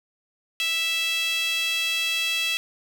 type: tone with high-pass filter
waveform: sawtooth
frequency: 659.3 Hz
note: E5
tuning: in tune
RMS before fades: -25 dBFS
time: 0.6-2.57 s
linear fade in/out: 0 ms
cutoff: 2900 Hz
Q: 7.7
effects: none